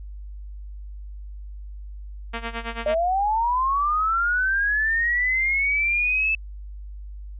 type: tone with tremolo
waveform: 5% pulse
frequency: 231 Hz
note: A#3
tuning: 16 cents flat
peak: -15 dBFS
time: 2.33-2.95 s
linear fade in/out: 10 ms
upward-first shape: sine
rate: 9.1 Hz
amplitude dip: 85%
type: linear sweep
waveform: sine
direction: up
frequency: 596 to 2637 Hz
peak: -19 dBFS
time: 2.86-6.35 s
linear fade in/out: 2 ms
effects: added 50 Hz sine -34 dBFS peak until 7.39 s + resampled to 8000 Hz